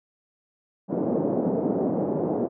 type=band-pass noise; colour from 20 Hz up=pink; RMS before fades=-25 dBFS; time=0.88-2.49 s; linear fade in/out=50 ms; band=180 to 630 Hz; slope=24 dB/octave; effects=none